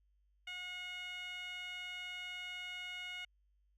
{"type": "tone with band-pass filter", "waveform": "15% pulse", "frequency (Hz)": 724, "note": "F#5", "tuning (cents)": -38, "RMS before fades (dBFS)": -45, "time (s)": [0.47, 3.25], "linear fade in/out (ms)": 5, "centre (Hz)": 2600, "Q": 2.9, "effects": ["added 50 Hz sine -70 dBFS peak until 3.77 s"]}